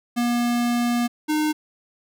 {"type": "tone pair in turn", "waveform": "square", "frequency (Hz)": [239.6, 305.6], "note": ["A#3", "D#4"], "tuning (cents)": [48, -31], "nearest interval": "major third", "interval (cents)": 421, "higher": "second", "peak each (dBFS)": -20, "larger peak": "neither", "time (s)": [[0.16, 1.08], [1.28, 1.53]], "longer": "first", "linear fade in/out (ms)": 20, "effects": []}